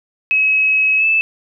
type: tone with pitch glide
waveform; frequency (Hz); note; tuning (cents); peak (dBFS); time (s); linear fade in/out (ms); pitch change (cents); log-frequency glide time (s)
sine; 2562 to 2625; E7 to E7; -50 to -8; -11; 0.31-1.21; 0; +42; 0.98-1.05
effects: none